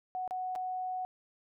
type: tone with dropouts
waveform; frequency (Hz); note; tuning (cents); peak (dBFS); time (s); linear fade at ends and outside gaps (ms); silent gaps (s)
sine; 740; F#5; 0; -33; 0.15-1.05; 0; 0.277-0.309 / 0.553-0.559
effects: none